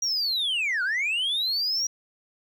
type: linear two-way sweep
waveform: sine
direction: down then up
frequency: 5770 to 1410 to 5770 Hz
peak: -21 dBFS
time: 0.02-1.87 s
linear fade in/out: 5 ms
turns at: 0.83 s
effects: tanh soft clip ceiling -22 dBFS + 10-bit